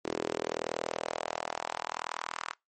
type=tone with high-pass filter sweep; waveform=sawtooth; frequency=40.69 Hz; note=E1; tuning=22 cents flat; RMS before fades=-36 dBFS; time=0.04-2.54 s; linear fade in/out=20 ms; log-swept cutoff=360 to 1200 Hz; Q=2.4; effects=noise-tail reverb RT60 0.2 s tail -24 dB re dry + MP3 32 kbps